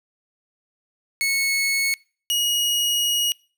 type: tone pair in turn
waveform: sawtooth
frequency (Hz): 2199 / 2892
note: C#7 / F#7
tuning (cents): -14 / -40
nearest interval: perfect fourth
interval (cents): 474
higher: second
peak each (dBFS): -16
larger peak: neither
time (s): 1.21-1.94 / 2.3-3.32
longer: second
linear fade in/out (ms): 0
effects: noise-tail reverb RT60 0.4 s tail -25 dB re dry